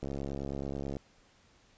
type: click train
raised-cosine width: 2 ms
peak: -24 dBFS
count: 66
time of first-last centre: 0.03-0.968 s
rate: 69.3 Hz
effects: pink hiss -64 dBFS RMS until 1.77 s + resampled to 16000 Hz